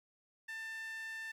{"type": "tone with high-pass filter", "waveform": "sawtooth", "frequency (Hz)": 892, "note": "A5", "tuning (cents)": 23, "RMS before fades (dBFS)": -44, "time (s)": [0.48, 1.32], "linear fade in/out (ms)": 10, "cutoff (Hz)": 1900, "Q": 8, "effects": ["low-pass 12000 Hz 12 dB/octave", "12-bit"]}